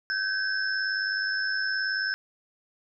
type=tone cluster; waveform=sine; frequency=1543 / 1642 / 5260 Hz; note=G6 / G#6 / E8; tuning=-28 / -20 / -5 cents; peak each=-27 / -33 / -33 dBFS; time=0.1-2.14 s; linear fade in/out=0 ms; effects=none